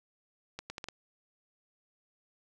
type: accelerating click train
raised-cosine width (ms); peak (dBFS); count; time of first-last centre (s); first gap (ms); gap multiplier
0.2; -22; 5; 0.59-0.886; 110; 0.74
effects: none